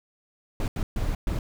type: noise bursts at uneven times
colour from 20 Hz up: brown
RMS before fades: -26 dBFS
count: 4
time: 0.6-0.68 / 0.76-0.83 / 0.96-1.15 / 1.27-1.39 s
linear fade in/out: 2 ms
effects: none